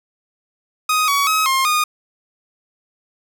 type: tone with pitch steps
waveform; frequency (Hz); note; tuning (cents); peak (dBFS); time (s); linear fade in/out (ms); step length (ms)
sawtooth; 1251 / 1128 / 1275 / 1064 / 1228; D#6 / C#6 / D#6 / C6 / D#6; +9 / +30 / +42 / +29 / -23; -11; 0.89-1.84; 5; 190
effects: none